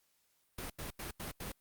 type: noise bursts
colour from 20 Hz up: pink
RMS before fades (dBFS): -42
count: 5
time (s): 0.58-1.52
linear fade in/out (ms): 5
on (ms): 120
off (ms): 85
effects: white hiss -75 dBFS RMS until 1.6 s + Opus 48 kbps